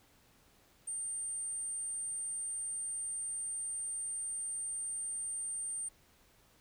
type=tone; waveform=sine; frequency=8810 Hz; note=C#9; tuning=12 cents flat; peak=-36 dBFS; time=0.87-5.89 s; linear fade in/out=10 ms; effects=pink hiss -66 dBFS RMS until 6.6 s